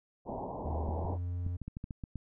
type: low-pass noise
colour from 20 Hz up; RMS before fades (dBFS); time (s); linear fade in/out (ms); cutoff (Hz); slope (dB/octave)
white; -39; 0.25-1.18; 50; 970; 96
type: tone with pitch glide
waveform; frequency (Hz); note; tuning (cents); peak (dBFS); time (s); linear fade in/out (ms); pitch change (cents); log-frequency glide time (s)
triangle; 77.78 to 88.32; D#2 to F2; 0 to +20; -31; 0.65-1.57; 10; +220; 0.89-1.1
type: clicks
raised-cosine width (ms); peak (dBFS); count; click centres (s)
5; -27; 10; 0.889 / 1.051 / 1.465 / 1.617 / 1.68 / 1.769 / 1.841 / 1.908 / 2.038 / 2.157
effects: none